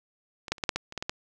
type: clicks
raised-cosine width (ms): 0.2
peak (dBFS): -21 / -9 / -29 / -10 / -6 / -11 / -24 / -15 / -15 / -12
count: 10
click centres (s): 0.482 / 0.52 / 0.582 / 0.638 / 0.692 / 0.76 / 0.924 / 0.977 / 1.025 / 1.095
effects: none